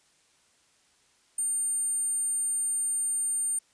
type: tone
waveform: sine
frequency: 9000 Hz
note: C#9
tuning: 25 cents sharp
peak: -25 dBFS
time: 1.38-3.59 s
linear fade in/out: 5 ms
effects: white hiss -65 dBFS RMS until 3.73 s + resampled to 22050 Hz